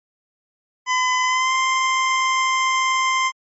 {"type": "tone with pitch glide", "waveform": "25% pulse", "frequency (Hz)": [1013, 1045.7], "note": ["B5", "C6"], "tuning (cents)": [44, -1], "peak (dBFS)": -13, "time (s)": [0.86, 3.32], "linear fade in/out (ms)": 50, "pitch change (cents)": 55, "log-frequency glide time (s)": [1.25, 1.54], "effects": ["MP3 32 kbps"]}